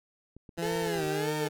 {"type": "clicks", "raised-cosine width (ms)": 3, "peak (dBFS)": -35, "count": 12, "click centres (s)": [0.366, 0.492, 0.579, 0.655, 0.72, 0.758, 0.823, 0.868, 0.959, 0.992, 1.039, 1.069]}
{"type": "tone with pitch glide", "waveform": "15% pulse", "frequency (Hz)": [169.1, 153.28], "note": ["E3", "D#3"], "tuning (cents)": [44, -26], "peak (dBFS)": -25, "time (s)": [0.57, 1.49], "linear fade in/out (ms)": 20, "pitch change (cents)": -170, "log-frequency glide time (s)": [0.97, 1.03]}
{"type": "tone with vibrato", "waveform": "35% pulse", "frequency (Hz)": 418.9, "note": "G#4", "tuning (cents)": 15, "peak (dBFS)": -29, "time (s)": [0.62, 1.48], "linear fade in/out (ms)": 5, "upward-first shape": "sine", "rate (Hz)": 1.7, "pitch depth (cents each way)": 150}
{"effects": []}